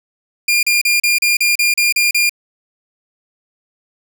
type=tone bursts; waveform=sawtooth; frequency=2407 Hz; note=D7; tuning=42 cents sharp; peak=-8 dBFS; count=10; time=0.48-2.295 s; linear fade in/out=5 ms; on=150 ms; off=35 ms; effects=none